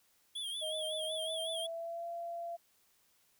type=tone with vibrato; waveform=square; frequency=3322 Hz; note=G#7; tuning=in tune; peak=-38 dBFS; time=0.35-1.67 s; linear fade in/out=10 ms; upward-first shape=sine; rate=5.4 Hz; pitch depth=88 cents each way
type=tone with pitch glide; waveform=sine; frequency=626 to 682.7 Hz; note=D#5 to F5; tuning=+10 to -40 cents; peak=-38 dBFS; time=0.61-2.57 s; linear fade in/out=20 ms; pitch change=+150 cents; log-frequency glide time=0.96-2.07 s
effects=white hiss -71 dBFS RMS until 3.39 s